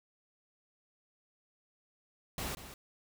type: noise with echo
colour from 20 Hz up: pink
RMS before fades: -38 dBFS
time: 2.38-2.55 s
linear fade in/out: 2 ms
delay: 190 ms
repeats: 1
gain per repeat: -11 dB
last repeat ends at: 2.74 s
effects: none